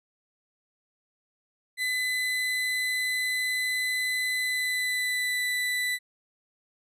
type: tone with pitch glide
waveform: 35% pulse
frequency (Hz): 2011 to 1986.8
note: B6 to B6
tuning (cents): +31 to +10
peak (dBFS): -24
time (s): 1.77-5.99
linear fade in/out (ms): 50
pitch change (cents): -21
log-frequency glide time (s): 4.38-5.45
effects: resampled to 32000 Hz